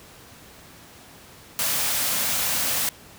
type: band-stop noise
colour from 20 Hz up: white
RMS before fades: -24 dBFS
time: 1.59-2.89 s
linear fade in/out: 0 ms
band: 310 to 450 Hz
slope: 96 dB/octave
effects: pink hiss -47 dBFS RMS until 3.18 s + high-pass 60 Hz 12 dB/octave